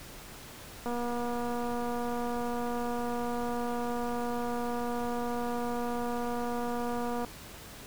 click train, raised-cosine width 1 ms, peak -22 dBFS, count 1534, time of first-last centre 0.86-7.248 s, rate 240 Hz, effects pink hiss -47 dBFS RMS until 7.86 s

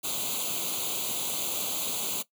white noise with comb filter, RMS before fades -31 dBFS, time 0.03-2.23 s, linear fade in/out 20 ms, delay 0.28 ms, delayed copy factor +0.95, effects noise-tail reverb RT60 0.1 s tail -17 dB re dry + high-pass 150 Hz 12 dB/octave

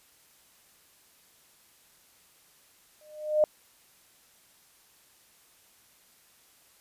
sine tone with exponential growth, 609 Hz, D#5, 37 cents flat, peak -16 dBFS, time 3.01-3.44 s, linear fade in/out 1 ms, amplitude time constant 93 ms, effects white hiss -61 dBFS RMS until 6.8 s + resampled to 32000 Hz

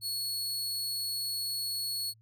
sawtooth tone, 4368 Hz, C#8, 26 cents flat, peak -29 dBFS, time 0.01-2.14 s, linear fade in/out 50 ms, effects added 111 Hz sine -59 dBFS peak until 2.21 s

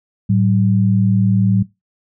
sine tone pair together, 110 / 190.28 Hz, A2 / F#3, 0 / +49 cents, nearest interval major sixth, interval 949 cents, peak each -14 dBFS, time 0.29-1.63 s, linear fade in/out 10 ms, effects noise-tail reverb RT60 0.2 s tail -19 dB re dry

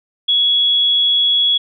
sine tone, 3357 Hz, G#7, 18 cents sharp, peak -11 dBFS, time 0.28-1.58 s, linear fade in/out 10 ms, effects none

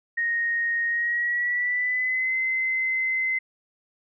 sine tone with pitch glide, 1864.7 to 2057 Hz, A#6 to C7, 0 to -30 cents, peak -22 dBFS, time 0.17-3.39 s, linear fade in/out 10 ms, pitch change +170 cents, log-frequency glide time 0.87-2.36 s, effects none

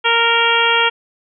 harmonic tone, 464.1 Hz, A#4, 8 cents flat, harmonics 1 / 2 / 3 / 4 / 5 / 6 / 7, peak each -21 / -18 / -18 / -22 / -20 / -19 / -19 dBFS, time 0.04-0.9 s, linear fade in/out 20 ms, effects none

